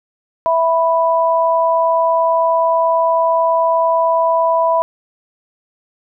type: tone pair together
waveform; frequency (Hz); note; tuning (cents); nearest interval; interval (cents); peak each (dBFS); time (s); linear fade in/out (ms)
sine; 658.7 / 987.8; E5 / B5; -1 / 0; perfect fifth; 701; -14; 0.46-4.82; 0
effects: none